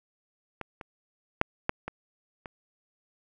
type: clicks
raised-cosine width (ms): 0.5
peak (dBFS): -20 / -25 / -6 / -9 / -19 / -24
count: 6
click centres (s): 0.613 / 0.812 / 1.414 / 1.694 / 1.88 / 2.458
effects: none